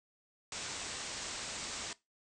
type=low-pass noise; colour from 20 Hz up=white; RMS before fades=-42 dBFS; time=0.52-1.93 s; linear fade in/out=2 ms; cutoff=8400 Hz; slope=96 dB/octave; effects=noise-tail reverb RT60 0.2 s tail -19 dB re dry